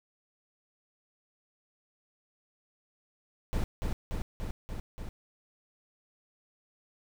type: noise with echo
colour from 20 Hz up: brown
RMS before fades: -29 dBFS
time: 3.53-3.64 s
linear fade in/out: 0 ms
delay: 290 ms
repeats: 5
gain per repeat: -2 dB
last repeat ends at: 5.09 s
effects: none